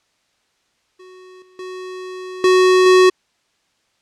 square tone with level steps, 370 Hz, F#4, in tune, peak -40 / -49 / -29 / -10 / -8 dBFS, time 0.99-3.1 s, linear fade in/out 10 ms, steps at 1.42 / 1.59 / 2.44 / 2.86 s, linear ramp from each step 2 ms, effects white hiss -64 dBFS RMS until 4.01 s + low-pass 6000 Hz 12 dB/octave

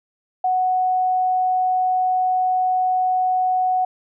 sine tone, 740 Hz, F#5, in tune, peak -16 dBFS, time 0.44-3.85 s, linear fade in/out 5 ms, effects none

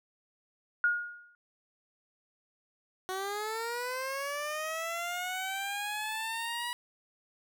sine tone with exponential decay, 1433 Hz, F6, 44 cents sharp, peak -21 dBFS, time 0.84-1.35 s, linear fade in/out 1 ms, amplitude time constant 110 ms
15% pulse linear sweep, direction up, 370 to 971 Hz, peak -27 dBFS, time 3.09-6.73 s, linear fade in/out 0 ms
effects none

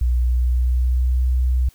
sine tone with pitch glide, 61 to 63.04 Hz, B1 to B1, -21 to +36 cents, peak -14 dBFS, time 0.01-1.69 s, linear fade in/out 5 ms, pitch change +57 cents, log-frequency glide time 0.16-1.18 s, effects tanh soft clip ceiling -10 dBFS + white hiss -54 dBFS RMS until 1.74 s

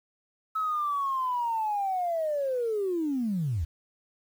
sine linear sweep, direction down, 1300 to 69.3 Hz, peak -25 dBFS, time 0.55-3.65 s, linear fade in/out 10 ms, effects tanh soft clip ceiling -21 dBFS + 9-bit

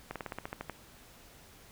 slowing click train, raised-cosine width 0.5 ms, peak -22 dBFS, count 10, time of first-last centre 0.11-0.697 s, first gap 47 ms, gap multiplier 1.08, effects pink hiss -56 dBFS RMS until 1.71 s

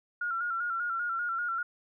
sine tone with vibrato, 1393 Hz, F6, 5 cents flat, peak -29 dBFS, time 0.21-1.63 s, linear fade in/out 5 ms, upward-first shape square, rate 5.1 Hz, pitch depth 48 cents each way, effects none

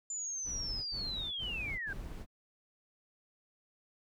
sine linear sweep, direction down, 7140 to 1531 Hz, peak -36 dBFS, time 0.1-1.93 s, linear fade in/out 2 ms
brown noise bursts, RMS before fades -43 dBFS, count 4, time 0.44-2.263 s, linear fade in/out 50 ms, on 410 ms, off 61 ms
effects none

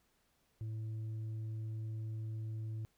triangle tone with tanh clipping, 110 Hz, A2, in tune, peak -39 dBFS, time 0.61-2.85 s, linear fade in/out 0 ms, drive 8 dB, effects pink hiss -75 dBFS RMS until 2.97 s

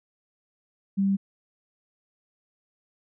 sine tone, 196 Hz, G3, in tune, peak -20 dBFS, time 0.97-1.17 s, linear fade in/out 20 ms, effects none

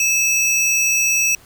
square tone pair together, 2616 / 5782 Hz, E7 / F#8, -14 / -41 cents, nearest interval octave + major second, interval 1373 cents, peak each -18 dBFS, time 0-1.35 s, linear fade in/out 2 ms, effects pink hiss -48 dBFS RMS until 1.45 s

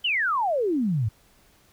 sine exponential sweep, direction down, 3136 to 98.9 Hz, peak -21 dBFS, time 0.04-1.09 s, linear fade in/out 10 ms, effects pink hiss -59 dBFS RMS until 1.72 s

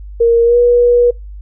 sine tone with pitch glide, 466.2 to 482.9 Hz, A#4 to B4, 0 to -39 cents, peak -6 dBFS, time 0.2-1.11 s, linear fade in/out 10 ms, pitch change +61 cents, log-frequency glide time 0.44-0.57 s, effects noise-tail reverb RT60 0.2 s tail -24 dB re dry + added 50 Hz sine -27 dBFS peak until 1.41 s

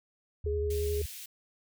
sine tone with vibrato, 76.1 Hz, D#2, 38 cents flat, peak -31 dBFS, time 0.44-1.06 s, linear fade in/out 5 ms, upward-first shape square, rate 11 Hz, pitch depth 75 cents each way
sine tone, 415.3 Hz, G#4, in tune, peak -30 dBFS, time 0.46-1.02 s, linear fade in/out 5 ms
white high-pass noise, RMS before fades -44 dBFS, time 0.7-1.26 s, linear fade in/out 5 ms, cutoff 2100 Hz, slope 24 dB/octave
effects none

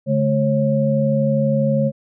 sine tone cluster, 142.9 / 215.4 / 544 Hz, D3 / A3 / C#5, -47 / -37 / -33 cents, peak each -19 dBFS, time 0.06-1.92 s, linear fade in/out 50 ms, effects none

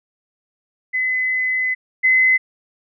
sine tone pair in turn, 2024 / 2039 Hz, B6 / C7, +42 / -45 cents, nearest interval unison, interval 13 cents, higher second, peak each -17 / -11 dBFS, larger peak second, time 0.93-1.75 / 2.03-2.38 s, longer first, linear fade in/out 20 ms, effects none

